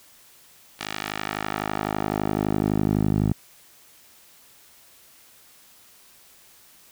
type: tone with band-pass filter sweep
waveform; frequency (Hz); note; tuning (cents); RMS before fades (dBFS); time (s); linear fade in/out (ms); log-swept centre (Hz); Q
10% pulse; 51.91; G#1; 0; -25; 0.79-3.33; 10; 3400 to 140; 0.75
effects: white hiss -53 dBFS RMS until 6.91 s